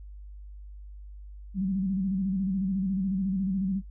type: tone with vibrato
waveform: sine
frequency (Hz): 191.2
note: G3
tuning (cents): -43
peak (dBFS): -25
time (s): 1.54-3.82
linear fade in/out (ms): 50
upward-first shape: square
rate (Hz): 14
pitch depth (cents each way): 61
effects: noise-tail reverb RT60 0.1 s tail -23 dB re dry + added 50 Hz sine -41 dBFS peak until 3.9 s